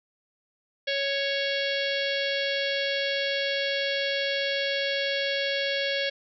harmonic tone, 554.4 Hz, C#5, in tune, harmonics 1 / 3 / 4 / 5 / 6 / 7 / 8 / 9 / 10, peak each -29 / -32 / -34 / -36 / -32 / -39 / -36 / -45 / -44 dBFS, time 0.87-6.1 s, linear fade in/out 10 ms, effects none

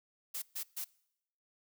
blue noise bursts, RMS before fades -39 dBFS, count 3, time 0.34-0.846 s, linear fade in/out 10 ms, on 82 ms, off 130 ms, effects noise-tail reverb RT60 0.8 s tail -24 dB re dry

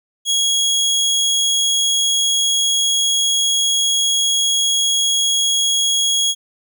25% pulse tone, 3315 Hz, G#7, 4 cents flat, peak -11 dBFS, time 0.25-6.35 s, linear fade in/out 50 ms, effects none

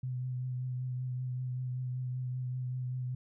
sine tone with vibrato, 126.7 Hz, B2, 45 cents sharp, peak -33 dBFS, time 0.03-3.15 s, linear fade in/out 5 ms, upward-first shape triangle, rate 5.2 Hz, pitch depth 25 cents each way, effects none

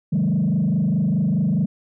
sine tone with frequency modulation, 180 Hz, F#3, 47 cents flat, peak -15 dBFS, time 0.12-1.66 s, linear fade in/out 10 ms, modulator 24.8 Hz, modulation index 1.6, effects tanh soft clip ceiling -14 dBFS

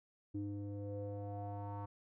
square tone with low-pass filter sweep, 101.5 Hz, G#2, 39 cents flat, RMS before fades -43 dBFS, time 0.34-1.86 s, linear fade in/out 10 ms, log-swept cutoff 310 to 1000 Hz, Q 5, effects none

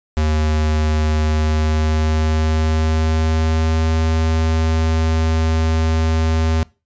square tone with pitch glide, 77.3 to 80.21 Hz, D#2 to E2, -11 to -47 cents, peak -15 dBFS, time 0.17-6.63 s, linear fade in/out 0 ms, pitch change +64 cents, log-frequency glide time 1.22-3.89 s, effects noise-tail reverb RT60 0.3 s tail -23 dB re dry + resampled to 16000 Hz

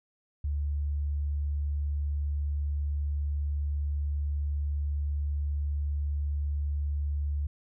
sine tone, 72.6 Hz, D2, 19 cents flat, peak -27 dBFS, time 0.44-7.47 s, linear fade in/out 5 ms, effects none

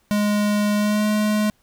square tone with pitch glide, 207.7 to 211.6 Hz, G#3 to G#3, 0 to +33 cents, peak -18 dBFS, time 0.11-1.5 s, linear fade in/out 0 ms, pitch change +33 cents, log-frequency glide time 0.76-1.06 s, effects pink hiss -63 dBFS RMS until 1.62 s

